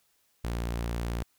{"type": "tone", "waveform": "sawtooth", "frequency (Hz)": 58.27, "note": "A#1", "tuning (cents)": 0, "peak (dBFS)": -26, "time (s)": [0.44, 1.23], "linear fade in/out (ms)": 5, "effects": ["white hiss -70 dBFS RMS until 1.38 s"]}